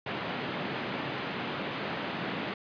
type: band-pass noise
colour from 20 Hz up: pink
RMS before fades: -35 dBFS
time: 0.06-2.54 s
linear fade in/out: 5 ms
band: 140 to 3400 Hz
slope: 24 dB/octave
effects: resampled to 11025 Hz